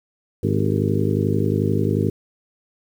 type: harmonic tone with a mistuned harmonic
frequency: 51.3 Hz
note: G#1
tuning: 21 cents flat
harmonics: 2 / 3 / 4 / 5 / 6 / 7 / 8 / 9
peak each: -22 / -24 / -25 / -26 / -27 / -27 / -28 / -29 dBFS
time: 0.43-2.1 s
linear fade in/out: 5 ms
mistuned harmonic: 7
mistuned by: +83 cents
effects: 8-bit